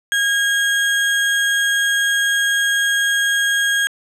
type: tone with sample-and-hold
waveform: sine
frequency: 1632 Hz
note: G#6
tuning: 31 cents flat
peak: -14 dBFS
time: 0.12-3.87 s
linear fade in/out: 0 ms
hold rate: 4900 Hz
effects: low-pass 10000 Hz 12 dB/octave